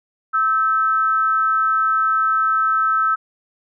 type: tone pair together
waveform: sine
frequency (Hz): 1304.3 / 1544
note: E6 / G6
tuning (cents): -19 / -27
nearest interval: minor third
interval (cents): 292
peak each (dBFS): -15 / -24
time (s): 0.33-3.16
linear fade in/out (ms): 20
effects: none